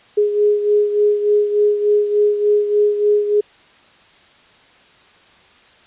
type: beating tone pair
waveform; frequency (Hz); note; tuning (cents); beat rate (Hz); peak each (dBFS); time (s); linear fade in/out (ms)
sine; 415.3 / 418.7; G#4 / G#4; 0 / +14; 3.4; -13 / -20; 0.17-3.41; 10
effects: white hiss -49 dBFS RMS until 5.86 s + resampled to 8000 Hz